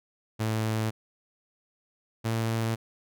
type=tone pair in turn; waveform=sawtooth; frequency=110 / 113.16 Hz; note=A2 / A2; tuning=0 / +49 cents; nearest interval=unison; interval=49 cents; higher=second; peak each=-22 dBFS; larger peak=neither; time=0.39-0.91 / 2.24-2.76 s; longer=neither; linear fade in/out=20 ms; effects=none